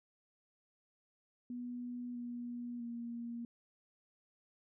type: tone with pitch steps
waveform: sine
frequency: 244.4 / 241.1 / 235.4 Hz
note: B3 / B3 / A#3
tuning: -18 / -41 / +17 cents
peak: -40 dBFS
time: 1.5-3.45 s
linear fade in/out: 2 ms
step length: 650 ms
effects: none